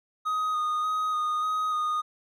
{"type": "tone with vibrato", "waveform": "triangle", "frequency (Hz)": 1244, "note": "D#6", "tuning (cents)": -1, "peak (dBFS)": -23, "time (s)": [0.25, 2.02], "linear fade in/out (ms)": 20, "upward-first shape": "square", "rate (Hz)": 1.7, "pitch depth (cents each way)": 16, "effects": []}